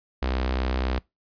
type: tone with notch filter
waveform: sawtooth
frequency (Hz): 64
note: C2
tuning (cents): -38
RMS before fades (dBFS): -26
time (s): 0.22-0.99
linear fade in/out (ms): 5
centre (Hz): 130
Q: 0.87
effects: noise-tail reverb RT60 0.2 s tail -23 dB re dry + resampled to 11025 Hz